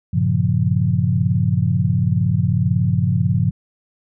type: chord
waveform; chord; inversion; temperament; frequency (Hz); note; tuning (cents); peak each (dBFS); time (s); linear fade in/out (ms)
sine; G half-diminished seventh; none; equal; 98 / 116.54 / 138.59 / 174.61; G2 / Bb2 / Db3 / F3; 0 / 0 / 0 / 0; -20; 0.13-3.51; 10
effects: none